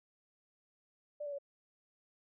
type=tone with pitch steps; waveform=sine; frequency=590 / 575.9 / 562.1 Hz; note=D5 / D5 / C#5; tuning=+8 / -34 / +24 cents; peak=-38 dBFS; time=1.2-1.386 s; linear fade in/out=10 ms; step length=62 ms; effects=none